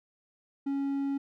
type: tone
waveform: triangle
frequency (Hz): 277.2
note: C#4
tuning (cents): 0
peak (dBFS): -26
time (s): 0.66-1.18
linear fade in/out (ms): 10
effects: none